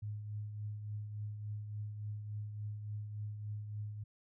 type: tone with tremolo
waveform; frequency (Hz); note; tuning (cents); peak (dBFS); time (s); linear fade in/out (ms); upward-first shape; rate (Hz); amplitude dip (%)
sine; 105.1; G#2; +21; -37; 0.02-4.04; 10; triangle; 3.5; 50
effects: none